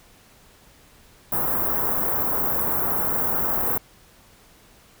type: band-stop noise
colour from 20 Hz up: white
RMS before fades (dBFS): -23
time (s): 1.32-3.78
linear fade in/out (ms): 5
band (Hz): 1300 to 15000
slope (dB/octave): 24
effects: pink hiss -53 dBFS RMS until 5 s